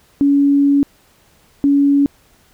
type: tone bursts at uneven times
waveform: sine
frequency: 282.2 Hz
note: C#4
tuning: 31 cents sharp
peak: -9 dBFS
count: 2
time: 0.21-0.83 / 1.64-2.06 s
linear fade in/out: 0 ms
effects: pink hiss -53 dBFS RMS until 2.53 s